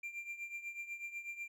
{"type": "tone with tremolo", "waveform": "triangle", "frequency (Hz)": 2376, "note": "D7", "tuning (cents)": 20, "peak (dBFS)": -37, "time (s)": [0.03, 1.48], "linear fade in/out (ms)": 5, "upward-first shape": "triangle", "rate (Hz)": 8.1, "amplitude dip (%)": 80, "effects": []}